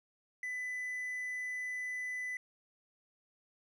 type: tone with hard clipping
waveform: triangle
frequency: 1999 Hz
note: B6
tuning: 20 cents sharp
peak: -37 dBFS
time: 0.43-2.37 s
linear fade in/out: 2 ms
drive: 5 dB
effects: none